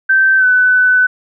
sine tone with pitch glide, 1553 to 1501.8 Hz, G6 to F#6, -17 to +25 cents, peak -7 dBFS, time 0.09-1.07 s, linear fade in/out 10 ms, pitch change -58 cents, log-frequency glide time 0.37-0.46 s, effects none

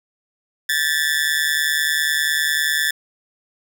sawtooth tone with amplitude modulation, 1747 Hz, A6, 13 cents flat, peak -10 dBFS, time 0.69-2.91 s, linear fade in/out 5 ms, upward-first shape sine, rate 150 Hz, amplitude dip 85%, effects none

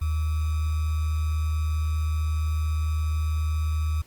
sine tone with sample-and-hold, 77.78 Hz, D#2, in tune, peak -22 dBFS, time 0.01-4.02 s, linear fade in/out 10 ms, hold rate 1225 Hz, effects pink hiss -56 dBFS RMS until 4.06 s + Opus 32 kbps

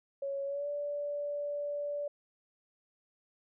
sine tone with pitch glide, 554.4 to 580.3 Hz, C#5 to D5, 0 to -21 cents, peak -33 dBFS, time 0.22-2.08 s, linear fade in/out 5 ms, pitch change +79 cents, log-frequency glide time 0.45-0.68 s, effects none

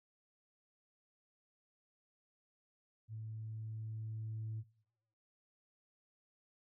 sine tone with level ramp, 110 Hz, A2, in tune, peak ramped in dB -42 to -37 dBFS, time 3.08-4.64 s, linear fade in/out 50 ms, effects noise-tail reverb RT60 1.0 s tail -26 dB re dry + tanh soft clip ceiling -36 dBFS

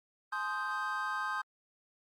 triangle chord, Ab major seventh, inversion none, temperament equal with one note detuned, 849.5 / 1046.5 / 1244.5 / 1568 Hz, Ab5 / C6 / Eb6 / G6, +39 / 0 / 0 / 0 cents, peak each -40 / -37 / -36 / -35 dBFS, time 0.32-1.42 s, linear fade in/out 10 ms, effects Opus 48 kbps

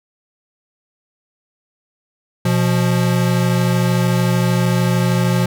square tone pair together, 122.7 / 175.9 Hz, B2 / F3, -11 / +13 cents, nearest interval tritone, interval 624 cents, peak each -17 dBFS, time 2.45-5.46 s, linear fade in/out 5 ms, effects none

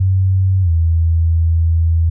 sine tone with pitch glide, 94.6 to 82.35 Hz, F#2 to E2, +39 to -1 cents, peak -10 dBFS, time 0-2.1 s, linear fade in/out 10 ms, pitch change -240 cents, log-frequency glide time 0.62-0.7 s, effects none

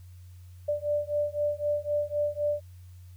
sine beating tone pair, 587.3 / 591.2 Hz, D5 / D5, 0 / +11 cents, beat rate 3.9 Hz, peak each -29 dBFS, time 0.68-2.61 s, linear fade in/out 10 ms, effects added 90 Hz sine -45 dBFS peak until 3.16 s + white hiss -65 dBFS RMS until 3.16 s

